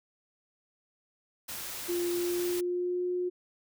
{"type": "noise", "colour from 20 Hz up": "white", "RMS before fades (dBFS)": -39, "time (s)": [1.48, 2.61], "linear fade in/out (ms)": 10}
{"type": "tone with pitch glide", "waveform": "sine", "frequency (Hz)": [349.2, 359.2], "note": ["F4", "F4"], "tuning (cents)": [0, 49], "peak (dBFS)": -28, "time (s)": [1.88, 3.3], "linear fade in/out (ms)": 20, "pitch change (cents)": 49, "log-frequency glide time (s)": [2.09, 3.06]}
{"effects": []}